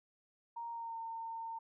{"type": "tone with pitch glide", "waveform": "sine", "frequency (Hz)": [932.3, 910], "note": ["A#5", "A#5"], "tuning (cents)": [0, -42], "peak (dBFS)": -40, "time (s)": [0.56, 1.59], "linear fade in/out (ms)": 10, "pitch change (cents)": -42, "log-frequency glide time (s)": [0.71, 0.97], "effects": []}